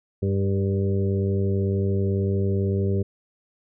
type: harmonic tone with a mistuned harmonic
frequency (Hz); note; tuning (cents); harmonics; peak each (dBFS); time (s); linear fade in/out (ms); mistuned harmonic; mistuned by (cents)
98; G2; 0; 1 / 2 / 3 / 4 / 5 / 6; -22 / -27 / -37 / -27 / -34 / -41; 0.22-3.03; 10; 5; -24
effects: none